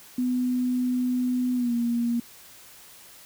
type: tone with pitch glide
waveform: sine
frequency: 250 to 236.4 Hz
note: B3 to A#3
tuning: +21 to +24 cents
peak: -22 dBFS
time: 0.18-2.2 s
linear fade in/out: 5 ms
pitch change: -97 cents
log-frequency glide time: 1.55-1.73 s
effects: white hiss -49 dBFS RMS until 3.25 s